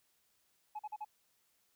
sine tone bursts, 848 Hz, G#5, 36 cents sharp, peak -37 dBFS, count 4, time 0.75-1.048 s, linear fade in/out 10 ms, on 43 ms, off 42 ms, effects tanh soft clip ceiling -37 dBFS + white hiss -75 dBFS RMS until 1.75 s

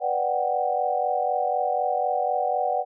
sine chord, G major seventh, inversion first, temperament equal, 493.9 / 587.3 / 740 / 784 Hz, B4 / D5 / F#5 / G5, 0 / 0 / 0 / 0 cents, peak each -30 / -28 / -24 / -29 dBFS, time 0-2.85 s, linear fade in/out 50 ms, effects none

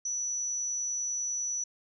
sine tone with amplitude modulation, 5920 Hz, F#8, in tune, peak -28 dBFS, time 0.05-1.64 s, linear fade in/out 5 ms, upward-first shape sine, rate 250 Hz, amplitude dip 40%, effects none

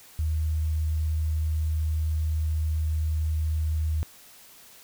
sine tone, 78.2 Hz, D#2, 9 cents sharp, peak -23 dBFS, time 0.19-4.03 s, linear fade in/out 0 ms, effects white hiss -51 dBFS RMS until 4.83 s

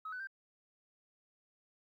sine tone with pitch steps, 1278 / 1498 / 1573 Hz, D#6 / F#6 / G6, +46 / +21 / +6 cents, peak -39 dBFS, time 0.05-0.272 s, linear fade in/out 5 ms, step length 74 ms, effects tanh soft clip ceiling -36 dBFS + 13-bit

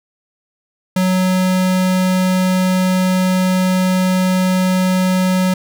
square tone, 185 Hz, F#3, in tune, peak -13 dBFS, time 0.96-5.54 s, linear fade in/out 5 ms, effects none

